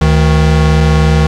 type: tone pair together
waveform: square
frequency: 73.42 / 156.88 Hz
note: D2 / D#3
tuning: 0 / +15 cents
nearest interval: octave + minor second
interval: 1315 cents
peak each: -10 dBFS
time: 0.01-1.27 s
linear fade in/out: 5 ms
effects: low-pass 6000 Hz 12 dB/octave + 7-bit